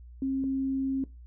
sine tone pair in turn, 268 / 268 Hz, C4 / C4, +42 / +42 cents, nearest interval unison, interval 0 cents, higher neither, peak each -26 dBFS, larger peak neither, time 0.22-0.44 / 0.44-1.04 s, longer second, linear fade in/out 2 ms, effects noise-tail reverb RT60 0.2 s tail -18 dB re dry + added 60 Hz sine -45 dBFS peak until 1.26 s

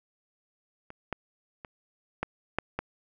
clicks, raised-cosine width 0.5 ms, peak -28 / -16 / -26 / -14 / -11 / -15 dBFS, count 6, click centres 0.904 / 1.127 / 1.648 / 2.23 / 2.586 / 2.79 s, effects none

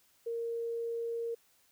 sine tone, 464.2 Hz, A#4, 7 cents flat, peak -33 dBFS, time 0.26-1.35 s, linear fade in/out 10 ms, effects white hiss -68 dBFS RMS until 1.71 s

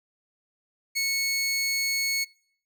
20% pulse tone, 2200 Hz, C#7, 14 cents flat, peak -19 dBFS, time 0.95-2.25 s, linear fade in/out 20 ms, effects noise-tail reverb RT60 0.6 s tail -24 dB re dry

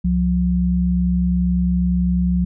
sine tone pair together, 66.9 / 178.6 Hz, C2 / F3, +39 / +39 cents, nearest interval octave + perfect fourth, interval 1700 cents, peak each -20 / -16 dBFS, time 0.04-2.45 s, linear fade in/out 10 ms, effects none

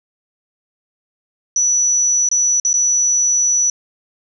sine tone with dropouts, 5920 Hz, F#8, in tune, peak -12 dBFS, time 1.56-3.7 s, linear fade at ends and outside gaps 2 ms, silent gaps 2.289-2.314 / 2.6-2.649 / 2.731-2.739 s, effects none

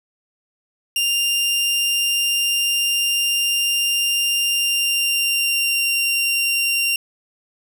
sawtooth tone with pitch glide, 2794 to 2770 Hz, F7 to F7, 0 to -15 cents, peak -14 dBFS, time 0.96-6.96 s, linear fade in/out 2 ms, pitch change -15 cents, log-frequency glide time 4.47-5.87 s, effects none

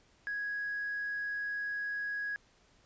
sine tone with hard clipping, 1661 Hz, G#6, in tune, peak -34 dBFS, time 0.27-2.36 s, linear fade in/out 0 ms, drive 1 dB, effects pink hiss -66 dBFS RMS until 2.85 s + resampled to 16000 Hz

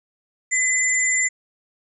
sine tone pair together, 2023 / 7209 Hz, B6 / A8, +41 / +41 cents, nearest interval octave + minor seventh, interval 2200 cents, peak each -20 / -20 dBFS, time 0.51-1.29 s, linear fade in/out 20 ms, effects none

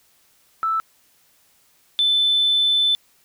sine tone pair in turn, 1318.5 / 3520 Hz, E6 / A7, 0 / 0 cents, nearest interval octave + perfect fourth, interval 1700 cents, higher second, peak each -18 / -14 dBFS, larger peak second, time 0.63-0.8 / 1.99-2.95 s, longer second, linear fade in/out 0 ms, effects tanh soft clip ceiling -10 dBFS + white hiss -59 dBFS RMS until 3.24 s

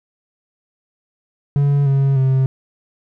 triangle tone with pitch steps, 142.1 / 137.18 / 132.43 Hz, C#3 / C#3 / C3, +43 / -18 / +21 cents, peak -10 dBFS, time 1.56-2.46 s, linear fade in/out 0 ms, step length 300 ms, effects none

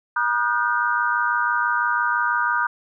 sine tone cluster, 960 / 1217 / 1443 / 1549 Hz, B5 / D#6 / F#6 / G6, -49 / -39 / -44 / -21 cents, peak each -24 dBFS, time 0.16-2.67 s, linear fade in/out 5 ms, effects none

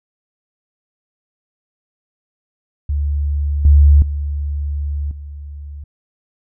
sine tone with level steps, 72.4 Hz, D2, 24 cents flat, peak -15 / -5 / -18 / -28 dBFS, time 2.89-5.84 s, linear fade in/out 5 ms, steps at 3.65 / 4.02 / 5.11 s, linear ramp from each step 2 ms, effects none

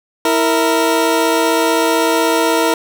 20% pulse tone pair together, 327 / 462.5 Hz, E4 / A#4, -14 / -14 cents, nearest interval tritone, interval 600 cents, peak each -10 dBFS, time 0.25-2.74 s, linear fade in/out 2 ms, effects none

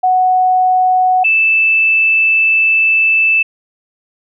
sine tone pair in turn, 740 / 2637 Hz, F#5 / E7, 0 / 0 cents, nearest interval octave + minor seventh, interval 2200 cents, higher second, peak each -8 dBFS, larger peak neither, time 0.03-1.24 / 1.24-3.43 s, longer second, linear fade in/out 10 ms, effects none

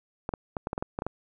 clicks, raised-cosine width 1 ms, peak -16 dBFS, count 10, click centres 0.291 / 0.338 / 0.568 / 0.671 / 0.731 / 0.779 / 0.825 / 0.989 / 1.021 / 1.066 s, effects none

